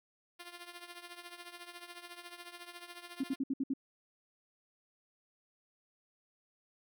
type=tone with tremolo; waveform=5% pulse; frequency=349.2 Hz; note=F4; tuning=in tune; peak=-33 dBFS; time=0.39-3.36 s; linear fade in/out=10 ms; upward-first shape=triangle; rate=14 Hz; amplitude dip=80%
type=tone bursts; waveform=sine; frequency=269.8 Hz; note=C#4; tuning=47 cents flat; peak=-30 dBFS; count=6; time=3.2-3.737 s; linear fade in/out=5 ms; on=37 ms; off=63 ms
effects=none